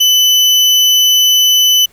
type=tone; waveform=35% pulse; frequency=3000 Hz; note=F#7; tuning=23 cents sharp; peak=-5 dBFS; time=0-1.86 s; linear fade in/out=10 ms; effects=pink hiss -49 dBFS RMS until 1.92 s